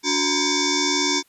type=tone with frequency modulation; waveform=sine; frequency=2895 Hz; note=F#7; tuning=38 cents flat; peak=-18 dBFS; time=0.03-1.23 s; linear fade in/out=50 ms; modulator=652 Hz; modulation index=5.5; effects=white hiss -61 dBFS RMS until 1.28 s + resampled to 32000 Hz